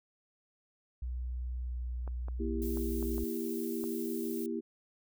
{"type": "tone with pitch glide", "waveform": "sine", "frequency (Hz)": [61.74, 61.07], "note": ["B1", "B1"], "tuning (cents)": [0, -19], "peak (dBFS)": -34, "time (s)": [1.02, 3.24], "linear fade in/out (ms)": 5, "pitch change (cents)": -19, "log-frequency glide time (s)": [1.63, 1.75]}
{"type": "clicks", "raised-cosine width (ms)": 1, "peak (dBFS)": -32, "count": 6, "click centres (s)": [2.077, 2.284, 2.773, 3.027, 3.181, 3.839]}
{"type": "chord", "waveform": "sine", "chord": "E diminished", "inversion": "second", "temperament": "just", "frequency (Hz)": [237.3, 329.6, 395.6], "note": ["Bb3", "E4", "G4"], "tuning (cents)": [31, 0, 16], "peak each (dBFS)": [-37, -37, -38], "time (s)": [2.39, 4.61], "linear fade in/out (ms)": 20}
{"type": "noise", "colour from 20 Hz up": "violet", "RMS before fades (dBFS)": -46, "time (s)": [2.62, 4.46], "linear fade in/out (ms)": 0}
{"effects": []}